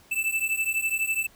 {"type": "beating tone pair", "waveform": "square", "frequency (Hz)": [2637, 2649], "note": ["E7", "E7"], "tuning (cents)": [0, 8], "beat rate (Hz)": 12, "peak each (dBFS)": -28, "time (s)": [0.11, 1.27], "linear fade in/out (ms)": 10, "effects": ["pink hiss -56 dBFS RMS until 1.35 s"]}